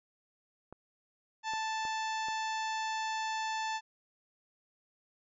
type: clicks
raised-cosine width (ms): 1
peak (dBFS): -33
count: 4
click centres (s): 0.726 / 1.536 / 1.852 / 2.285
type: harmonic tone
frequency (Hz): 880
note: A5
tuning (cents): 0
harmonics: 1 / 2 / 3 / 4 / 5 / 6 / 7 / 8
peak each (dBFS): -34 / -40 / -44 / -46 / -48 / -50 / -51 / -52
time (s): 1.43-3.81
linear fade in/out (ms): 50
effects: none